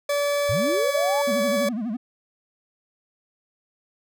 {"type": "tone with pitch glide", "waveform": "40% pulse", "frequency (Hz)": [575, 569.7], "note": ["D5", "C#5"], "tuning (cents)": [-37, 47], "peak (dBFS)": -20, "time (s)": [0.09, 1.69], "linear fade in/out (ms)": 5, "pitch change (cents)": -16, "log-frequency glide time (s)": [0.74, 0.8]}
{"type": "linear sweep", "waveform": "sine", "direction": "up", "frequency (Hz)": [82.41, 900], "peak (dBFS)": -24, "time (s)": [0.49, 1.22], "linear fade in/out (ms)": 5}
{"type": "tone with vibrato", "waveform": "triangle", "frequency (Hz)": 226.6, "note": "A#3", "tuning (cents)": -49, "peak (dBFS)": -23, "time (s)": [1.27, 1.97], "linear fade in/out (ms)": 10, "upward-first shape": "sine", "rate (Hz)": 12, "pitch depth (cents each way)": 180}
{"effects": []}